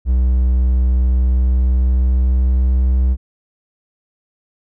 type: tone with pitch glide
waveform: triangle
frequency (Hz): 62.7 to 63.83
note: B1 to C2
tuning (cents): +27 to -42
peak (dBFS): -9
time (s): 0.05-3.17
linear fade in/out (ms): 50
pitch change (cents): +31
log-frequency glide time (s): 1.12-3.04
effects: none